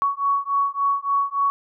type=beating tone pair; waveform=sine; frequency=1117 / 1120.5 Hz; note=C#6 / C#6; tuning=+13 / +18 cents; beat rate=3.5 Hz; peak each=-22 dBFS; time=0.02-1.5 s; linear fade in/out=0 ms; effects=none